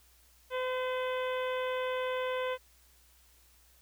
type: harmonic tone with a mistuned harmonic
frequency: 510 Hz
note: C5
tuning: 44 cents flat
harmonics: 1 / 2 / 3 / 4 / 5 / 6 / 7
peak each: -32 / -38 / -42 / -44 / -46 / -48 / -49 dBFS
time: 0.5-2.58 s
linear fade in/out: 50 ms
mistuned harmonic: 7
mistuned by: -46 cents
effects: added 60 Hz sine -64 dBFS peak until 3.81 s + white hiss -64 dBFS RMS until 3.81 s